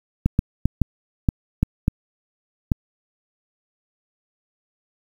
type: clicks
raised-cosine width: 5 ms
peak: -4 dBFS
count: 8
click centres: 0.26 / 0.391 / 0.656 / 0.817 / 1.288 / 1.63 / 1.881 / 2.718 s
effects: 7-bit